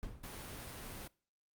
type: noise with exponential decay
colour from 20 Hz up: brown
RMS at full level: -40 dBFS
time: 0.03-0.47 s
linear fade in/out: 0 ms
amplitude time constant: 94 ms
type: noise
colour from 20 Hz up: pink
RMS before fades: -47 dBFS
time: 0.23-1.08 s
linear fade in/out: 10 ms
effects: noise-tail reverb RT60 0.4 s tail -23 dB re dry + Opus 48 kbps

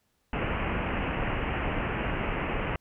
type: low-pass noise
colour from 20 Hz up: pink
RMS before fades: -30 dBFS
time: 0.33-2.76 s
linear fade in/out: 2 ms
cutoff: 2900 Hz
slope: 96 dB/octave
effects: pink hiss -73 dBFS RMS until 2.8 s

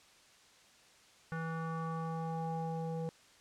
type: tone with low-pass filter sweep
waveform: square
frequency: 163.1 Hz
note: E3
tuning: 18 cents flat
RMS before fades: -38 dBFS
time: 1.32-3.09 s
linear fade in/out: 0 ms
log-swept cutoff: 1500 to 620 Hz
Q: 4.2
effects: white hiss -62 dBFS RMS until 3.4 s + low-pass 7000 Hz 12 dB/octave

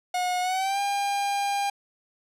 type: tone with pitch glide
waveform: 45% pulse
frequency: 724 to 803.3 Hz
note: F#5 to G5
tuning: -38 to +42 cents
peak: -24 dBFS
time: 0.14-1.7 s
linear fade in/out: 5 ms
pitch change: +180 cents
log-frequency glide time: 0.41-0.8 s
effects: low-pass 11000 Hz 12 dB/octave

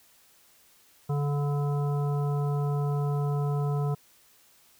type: harmonic tone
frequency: 144.2 Hz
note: D3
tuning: 31 cents flat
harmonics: 1 / 3 / 5 / 7 / 9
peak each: -25 / -35 / -39 / -42 / -44 dBFS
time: 1.09-3.95 s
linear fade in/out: 10 ms
effects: white hiss -60 dBFS RMS until 4.79 s

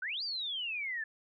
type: exponential two-way sweep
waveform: sine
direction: up then down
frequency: 1439 to 4858 to 1718 Hz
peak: -34 dBFS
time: 0.02-1.04 s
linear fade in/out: 5 ms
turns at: 0.23 s
effects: none

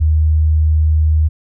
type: tone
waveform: sine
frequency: 77.78 Hz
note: D#2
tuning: in tune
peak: -9 dBFS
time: 0-1.29 s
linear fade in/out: 20 ms
effects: none

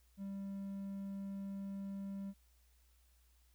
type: tone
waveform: triangle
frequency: 196.6 Hz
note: G3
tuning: 5 cents sharp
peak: -39 dBFS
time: 0.17-2.34 s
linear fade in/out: 50 ms
effects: added 60 Hz sine -67 dBFS peak until 3.54 s + white hiss -75 dBFS RMS until 3.54 s

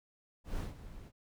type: noise with ADSR envelope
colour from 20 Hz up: brown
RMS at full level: -35 dBFS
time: 0.44-1.12 s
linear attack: 140 ms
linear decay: 150 ms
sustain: -14 dB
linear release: 52 ms
effects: none

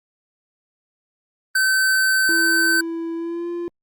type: tone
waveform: square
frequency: 1537 Hz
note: G6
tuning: 35 cents flat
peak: -16 dBFS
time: 1.55-2.81 s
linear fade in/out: 5 ms
type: tone with pitch glide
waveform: triangle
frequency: 331.7 to 345.4 Hz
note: E4 to F4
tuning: +11 to -19 cents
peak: -22 dBFS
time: 2.29-3.68 s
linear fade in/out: 0 ms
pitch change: +70 cents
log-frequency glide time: 3.15-3.49 s
effects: Opus 32 kbps

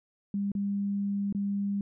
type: tone with dropouts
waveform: sine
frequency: 200.5 Hz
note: G3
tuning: 39 cents sharp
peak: -27 dBFS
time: 0.34-1.81 s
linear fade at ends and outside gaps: 2 ms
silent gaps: 0.518-0.551 / 1.326-1.348 s
effects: none

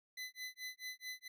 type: tone with tremolo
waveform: 25% pulse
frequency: 2013 Hz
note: B6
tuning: 33 cents sharp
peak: -38 dBFS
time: 0.17-1.28 s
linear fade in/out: 5 ms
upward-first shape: sine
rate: 4.6 Hz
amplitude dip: 100%
effects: none

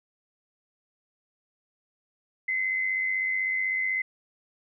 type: tone pair together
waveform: sine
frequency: 2048 / 2144 Hz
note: C7 / C7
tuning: -38 / +42 cents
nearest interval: minor second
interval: 80 cents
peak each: -25 / -35 dBFS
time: 2.48-4.02 s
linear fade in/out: 5 ms
effects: none

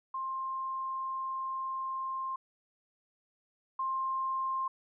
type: tone pair in turn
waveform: sine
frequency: 1057 / 1057 Hz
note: C6 / C6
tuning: +17 / +17 cents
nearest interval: unison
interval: 0 cents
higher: neither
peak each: -33 / -30 dBFS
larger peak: second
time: 0.14-2.36 / 3.79-4.68 s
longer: first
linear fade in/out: 5 ms
effects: none

